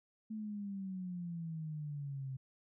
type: exponential sweep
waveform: sine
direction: down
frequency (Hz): 220 to 130.81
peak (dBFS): -39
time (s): 0.3-2.37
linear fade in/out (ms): 10
effects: none